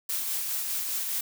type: noise with tremolo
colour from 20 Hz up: blue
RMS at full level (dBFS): -29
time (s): 0.09-1.21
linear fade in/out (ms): 5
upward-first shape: triangle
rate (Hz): 4.9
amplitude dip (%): 35
effects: none